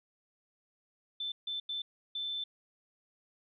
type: tone bursts at uneven times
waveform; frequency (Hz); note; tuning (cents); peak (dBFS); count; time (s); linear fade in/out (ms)
sine; 3533; A7; +6; -34; 4; 1.2-1.32 / 1.47-1.6 / 1.69-1.82 / 2.15-2.44; 5
effects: none